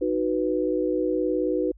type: chord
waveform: sine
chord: B major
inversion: first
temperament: equal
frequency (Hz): 311.1 / 370 / 493.9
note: D#4 / F#4 / B4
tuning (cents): 0 / 0 / 0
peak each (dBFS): -26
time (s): 0.01-1.72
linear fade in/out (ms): 10
effects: added 50 Hz sine -47 dBFS peak until 1.77 s